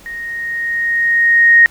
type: tone with level ramp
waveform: sine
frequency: 1864.7 Hz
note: A#6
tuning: in tune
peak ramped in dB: -24 to -3 dBFS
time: 0.06-1.66 s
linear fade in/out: 0 ms
effects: pink hiss -43 dBFS RMS until 1.7 s